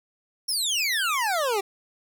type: exponential sweep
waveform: 25% pulse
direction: down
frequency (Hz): 5600 to 378.9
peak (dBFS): -19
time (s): 0.48-1.61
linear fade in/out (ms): 10
effects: none